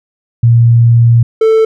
sine / triangle tone pair in turn, 117.3 / 442.9 Hz, A#2 / A4, +11 / +11 cents, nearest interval octave + major seventh, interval 2300 cents, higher second, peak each -3 dBFS, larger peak neither, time 0.43-1.23 / 1.41-1.65 s, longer first, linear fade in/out 5 ms, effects none

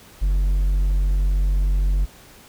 triangle tone with hard clipping, 46.71 Hz, F#1, 17 cents sharp, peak -17 dBFS, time 0.21-2.06 s, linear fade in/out 20 ms, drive 6 dB, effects pink hiss -47 dBFS RMS until 2.48 s

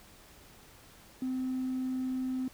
sine tone with hard clipping, 258 Hz, C4, 24 cents flat, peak -31 dBFS, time 1.22-2.48 s, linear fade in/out 2 ms, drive 1 dB, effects pink hiss -56 dBFS RMS until 2.53 s

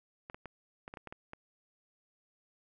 clicks, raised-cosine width 0.5 ms, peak -29 dBFS, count 9, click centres 0.299 / 0.345 / 0.457 / 0.879 / 0.939 / 0.972 / 1.073 / 1.125 / 1.334 s, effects none

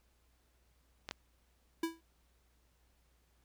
clicks, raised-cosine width 0.2 ms, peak -23 / -21 dBFS, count 2, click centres 1.089 / 1.111 s
square tone with exponential decay, 329 Hz, E4, 3 cents flat, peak -30 dBFS, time 1.83-2.01 s, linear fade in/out 5 ms, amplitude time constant 37 ms
effects added 60 Hz sine -70 dBFS peak until 3.44 s + pink hiss -75 dBFS RMS until 3.44 s

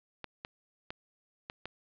clicks, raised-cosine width 0.3 ms, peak -23 dBFS, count 5, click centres 0.243 / 0.449 / 0.905 / 1.499 / 1.656 s, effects resampled to 11025 Hz + 10-bit

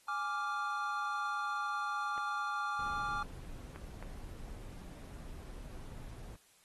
triangle chord, D diminished, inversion second, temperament equal, 830.6 / 1174.7 / 1396.9 Hz, Ab5 / D6 / F6, 0 / 0 / 0 cents, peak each -39 / -35 / -37 dBFS, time 0.08-3.23 s, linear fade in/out 5 ms
clicks, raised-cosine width 0.5 ms, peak -33 dBFS, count 3, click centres 2.179 / 3.76 / 4.026 s
brown noise, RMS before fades -47 dBFS, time 2.79-6.36 s, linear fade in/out 5 ms
effects white hiss -66 dBFS RMS until 6.64 s + AAC 32 kbps

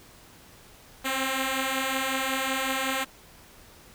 5% pulse beating tone pair, 261.6 / 267 Hz, C4 / C4, 0 / +35 cents, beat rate 5.4 Hz, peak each -20 / -16 dBFS, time 1.04-3.05 s, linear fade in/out 20 ms, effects pink hiss -52 dBFS RMS until 3.94 s

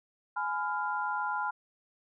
sine chord, F diminished, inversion first, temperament just, 838.1 / 1005.8 / 1396.9 Hz, Ab5 / Cb6 / F6, +16 / +31 / 0 cents, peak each -34 dBFS, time 0.36-1.51 s, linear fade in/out 10 ms, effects none

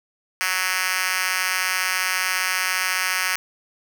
5% pulse tone with high-pass filter, 185.4 Hz, F#3, 4 cents sharp, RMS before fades -23 dBFS, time 0.41-3.36 s, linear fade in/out 0 ms, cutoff 1800 Hz, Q 0.89, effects none

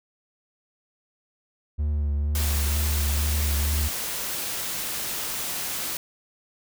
triangle tone with vibrato, 73.42 Hz, D2, in tune, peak -20 dBFS, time 1.78-3.89 s, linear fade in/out 20 ms, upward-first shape triangle, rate 2.1 Hz, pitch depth 40 cents each way
white noise, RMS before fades -30 dBFS, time 2.35-5.97 s, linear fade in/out 2 ms
effects none

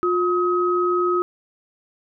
sine tone pair together, 356.1 / 1269 Hz, F4 / D#6, +34 / +34 cents, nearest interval octave + minor seventh, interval 2200 cents, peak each -19 / -21 dBFS, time 0.03-1.22 s, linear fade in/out 0 ms, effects none

